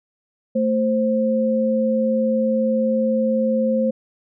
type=tone pair together; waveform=sine; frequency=223 / 525.2 Hz; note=A3 / C5; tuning=+23 / +6 cents; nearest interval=octave + minor third; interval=1483 cents; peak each=-19 dBFS; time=0.55-3.91 s; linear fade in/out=10 ms; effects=none